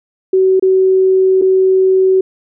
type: tone with dropouts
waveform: sine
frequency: 377.7 Hz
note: F#4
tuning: 36 cents sharp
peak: -7 dBFS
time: 0.33-2.21 s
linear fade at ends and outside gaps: 5 ms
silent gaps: 0.597-0.624 / 1.415-1.42 s
effects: none